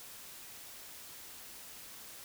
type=silence; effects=white hiss -50 dBFS RMS until 2.24 s